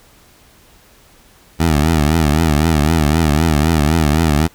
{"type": "tone with vibrato", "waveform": "15% pulse", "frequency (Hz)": 77.78, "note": "D#2", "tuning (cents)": 0, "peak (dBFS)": -5, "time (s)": [1.59, 4.48], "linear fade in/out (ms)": 20, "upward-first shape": "triangle", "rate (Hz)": 3.9, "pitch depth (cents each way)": 150, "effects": ["pink hiss -48 dBFS RMS until 4.54 s"]}